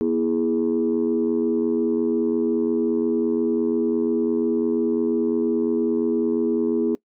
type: chord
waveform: sine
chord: E major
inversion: second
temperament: equal with one note detuned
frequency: 240.9 / 329.6 / 415.3 Hz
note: B3 / E4 / G#4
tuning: -43 / 0 / 0 cents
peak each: -22 dBFS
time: 0.01-6.95 s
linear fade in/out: 0 ms
effects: noise-tail reverb RT60 0.1 s tail -22 dB re dry + tanh soft clip ceiling -12 dBFS